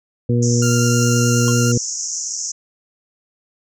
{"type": "harmonic tone", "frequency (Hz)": 120, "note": "B2", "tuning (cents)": -49, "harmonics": [1, 2, 3, 4], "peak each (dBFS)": [-15, -19, -26, -23], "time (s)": [0.29, 1.78], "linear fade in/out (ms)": 5}
{"type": "band-pass noise", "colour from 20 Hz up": "white", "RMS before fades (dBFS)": -25, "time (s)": [0.42, 2.52], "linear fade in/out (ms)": 10, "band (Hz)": [5500, 7100], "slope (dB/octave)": 96}
{"type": "tone with vibrato", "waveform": "sawtooth", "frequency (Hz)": 1394, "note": "F6", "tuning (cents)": -4, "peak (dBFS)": -20, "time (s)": [0.62, 1.72], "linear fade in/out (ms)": 5, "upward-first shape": "square", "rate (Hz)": 9.6, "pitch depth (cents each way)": 8}
{"type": "tone with exponential decay", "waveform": "square", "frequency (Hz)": 1064, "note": "C6", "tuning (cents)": 29, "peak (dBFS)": -25, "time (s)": [1.48, 1.56], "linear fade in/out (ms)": 0, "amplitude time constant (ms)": 17}
{"effects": []}